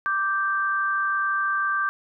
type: tone pair together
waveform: sine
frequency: 1173.9 / 1568 Hz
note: D6 / G6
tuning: -1 / 0 cents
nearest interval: perfect fourth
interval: 501 cents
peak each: -24 dBFS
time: 0.06-1.89 s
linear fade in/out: 0 ms
effects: none